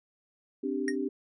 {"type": "chord", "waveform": "sine", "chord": "C suspended second", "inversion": "none", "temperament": "equal", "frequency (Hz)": [261.6, 293.7, 392], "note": ["C4", "D4", "G4"], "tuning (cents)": [0, 0, 0], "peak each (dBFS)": -33, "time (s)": [0.63, 1.09], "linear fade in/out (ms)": 10}
{"type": "tone with exponential decay", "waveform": "square", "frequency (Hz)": 1864.7, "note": "A#6", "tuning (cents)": 0, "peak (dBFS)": -27, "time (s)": [0.88, 0.96], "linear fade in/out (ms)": 1, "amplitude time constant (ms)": 16}
{"effects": ["resampled to 24000 Hz"]}